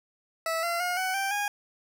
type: tone with pitch steps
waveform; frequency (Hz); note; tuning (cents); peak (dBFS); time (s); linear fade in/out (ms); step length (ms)
20% pulse; 654 / 684.1 / 715.7 / 748.6 / 783.2 / 819.2; E5 / F5 / F5 / F#5 / G5 / G#5; -14 / -36 / +42 / +20 / -2 / -24; -22; 0.46-1.48; 2; 170
effects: none